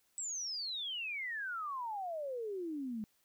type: exponential sweep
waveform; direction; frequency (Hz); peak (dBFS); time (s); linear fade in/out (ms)
sine; down; 7902 to 207.7; -37; 0.18-3.04; 0
effects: white hiss -74 dBFS RMS until 3.24 s